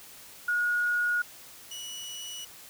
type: tone pair in turn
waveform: sine / 25% pulse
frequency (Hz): 1445 / 2940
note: F#6 / F#7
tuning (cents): -41 / -12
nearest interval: octave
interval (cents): 1229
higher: second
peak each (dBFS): -24 / -34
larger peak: first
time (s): 0.48-1.22 / 1.71-2.45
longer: neither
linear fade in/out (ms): 5
effects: white hiss -49 dBFS RMS until 2.69 s